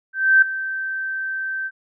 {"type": "tone with ADSR envelope", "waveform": "sine", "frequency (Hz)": 1554, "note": "G6", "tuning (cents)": -16, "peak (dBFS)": -8, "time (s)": [0.13, 1.71], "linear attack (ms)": 290, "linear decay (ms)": 6, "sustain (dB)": -15, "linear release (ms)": 49, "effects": []}